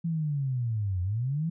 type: linear two-way sweep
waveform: sine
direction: down then up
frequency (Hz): 170 to 87.31 to 170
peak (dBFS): -26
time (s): 0.04-1.5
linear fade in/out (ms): 10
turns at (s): 1.02
effects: none